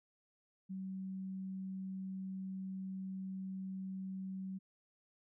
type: tone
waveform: sine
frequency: 190 Hz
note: F#3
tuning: 46 cents sharp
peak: -40 dBFS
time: 0.69-4.59 s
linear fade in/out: 20 ms
effects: none